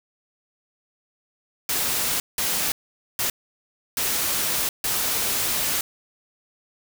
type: noise bursts at uneven times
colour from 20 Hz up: white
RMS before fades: -24 dBFS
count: 5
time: 1.69-2.2 / 2.38-2.72 / 3.19-3.3 / 3.97-4.69 / 4.84-5.81 s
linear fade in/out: 2 ms
effects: none